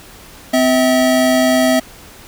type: tone pair together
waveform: square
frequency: 256.7 / 646.8 Hz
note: C4 / E5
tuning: -33 / -33 cents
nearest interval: octave + major third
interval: 1600 cents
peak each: -14 dBFS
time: 0.53-1.8 s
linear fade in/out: 10 ms
effects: pink hiss -39 dBFS RMS until 2.27 s